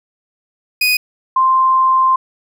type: tone pair in turn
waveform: 30% pulse / sine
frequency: 2489 / 1046.5 Hz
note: D#7 / C6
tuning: 0 / 0 cents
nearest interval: octave + minor third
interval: 1500 cents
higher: first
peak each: -9 dBFS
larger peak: neither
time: 0.81-0.97 / 1.36-2.16 s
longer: second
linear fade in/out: 5 ms
effects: none

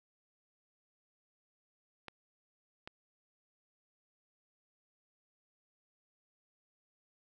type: clicks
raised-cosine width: 0.3 ms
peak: -28 dBFS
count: 2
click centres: 2.083 / 2.875 s
effects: 11-bit

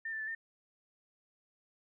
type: tone with pitch steps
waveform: sine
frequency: 1803 / 1767 / 1747 / 1811 Hz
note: A6 / A6 / A6 / A6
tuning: +42 / +7 / -13 / +49 cents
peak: -36 dBFS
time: 0.05-0.35 s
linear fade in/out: 5 ms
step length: 75 ms
effects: none

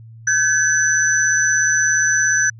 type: tone cluster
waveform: sine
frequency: 1536 / 1693 / 5990 Hz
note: G6 / G#6 / F#8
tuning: -36 / +33 / +20 cents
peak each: -18 dBFS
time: 0.27-2.5 s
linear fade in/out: 5 ms
effects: added 113 Hz sine -37 dBFS peak until 2.59 s

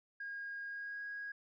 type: tone with pitch glide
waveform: sine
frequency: 1629 to 1647 Hz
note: G#6 to G#6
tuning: -34 to -15 cents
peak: -40 dBFS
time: 0.2-1.32 s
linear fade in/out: 5 ms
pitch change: +19 cents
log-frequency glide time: 0.67-1.02 s
effects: tanh soft clip ceiling -36 dBFS

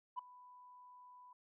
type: tone with ADSR envelope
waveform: sine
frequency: 993 Hz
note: B5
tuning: 9 cents sharp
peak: -35 dBFS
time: 0.16-1.33 s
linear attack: 28 ms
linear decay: 7 ms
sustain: -21 dB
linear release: 4 ms
effects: tanh soft clip ceiling -34 dBFS

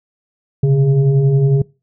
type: tone with frequency modulation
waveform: sine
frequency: 140 Hz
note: C#3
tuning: 18 cents sharp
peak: -9 dBFS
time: 0.63-1.62 s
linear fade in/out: 5 ms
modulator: 269 Hz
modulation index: 0.57
effects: noise-tail reverb RT60 0.3 s tail -24 dB re dry

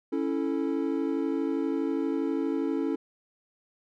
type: chord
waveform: triangle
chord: A major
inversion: first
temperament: equal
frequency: 277.2 / 329.6 / 440 Hz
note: C#4 / E4 / A4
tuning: 0 / 0 / 0 cents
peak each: -27 / -28 / -31 dBFS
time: 0.12-2.96 s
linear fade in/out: 10 ms
effects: none

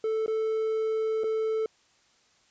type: tone with dropouts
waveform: triangle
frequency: 440.1 Hz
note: A4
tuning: in tune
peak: -23 dBFS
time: 0.04-1.66 s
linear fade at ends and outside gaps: 2 ms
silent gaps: 0.262-0.279 / 1.236-1.241 s
effects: white hiss -64 dBFS RMS until 2.5 s + resampled to 16000 Hz

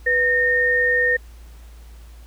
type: tone pair together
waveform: sine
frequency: 493.9 / 1835.3 Hz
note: B4 / A#6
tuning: 0 / -27 cents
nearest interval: octave + major seventh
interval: 2273 cents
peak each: -22 / -16 dBFS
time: 0.06-1.17 s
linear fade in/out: 10 ms
effects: added 57 Hz sine -39 dBFS peak until 2.26 s + pink hiss -53 dBFS RMS until 2.26 s

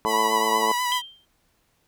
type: tone with vibrato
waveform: sawtooth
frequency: 987.8 Hz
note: B5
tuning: in tune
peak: -19 dBFS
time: 0.05-1.02 s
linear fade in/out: 50 ms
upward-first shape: sine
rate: 8.1 Hz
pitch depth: 30 cents each way
type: harmonic tone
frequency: 110 Hz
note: A2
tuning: in tune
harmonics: 2 / 3 / 4 / 5 / 6 / 7 / 8 / 9 / 10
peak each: -35 / -35 / -28 / -34 / -34 / -35 / -28 / -26 / -30 dBFS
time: 0.05-0.72 s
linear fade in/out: 0 ms
type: tone with exponential decay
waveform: sine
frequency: 3156 Hz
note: G7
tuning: 11 cents sharp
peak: -22 dBFS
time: 0.92-1.25 s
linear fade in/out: 0 ms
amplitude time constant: 70 ms
effects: pink hiss -67 dBFS RMS until 1.87 s

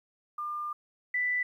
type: tone pair in turn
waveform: sine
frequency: 1200 / 1983.7 Hz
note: D6 / B6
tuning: +37 / +7 cents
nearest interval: major sixth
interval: 870 cents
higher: second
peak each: -32 / -26 dBFS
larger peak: second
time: 0.38-0.73 / 1.14-1.43 s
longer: first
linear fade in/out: 5 ms
effects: 11-bit

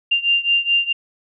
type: beating tone pair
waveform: sine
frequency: 2787 / 2791.7 Hz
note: F7 / F7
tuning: -4 / -1 cents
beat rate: 4.7 Hz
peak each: -17 / -19 dBFS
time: 0.11-0.93 s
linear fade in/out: 10 ms
effects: none

